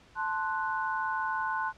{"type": "chord", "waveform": "sine", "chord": "F# diminished", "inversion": "first", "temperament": "equal", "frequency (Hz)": [880, 1046.5, 1480], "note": ["A5", "C6", "F#6"], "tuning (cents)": [0, 0, 0], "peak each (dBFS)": -33, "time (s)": [0.15, 1.73], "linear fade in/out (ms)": 50, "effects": ["pink hiss -58 dBFS RMS until 1.77 s", "low-pass 5000 Hz 12 dB/octave"]}